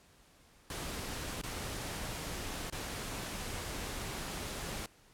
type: noise with dropouts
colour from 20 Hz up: pink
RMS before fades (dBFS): -40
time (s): 0.7-4.86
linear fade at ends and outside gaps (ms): 2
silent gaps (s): 1.415-1.435 / 2.7-2.724
effects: pink hiss -63 dBFS RMS until 5.13 s + low-pass 12000 Hz 12 dB/octave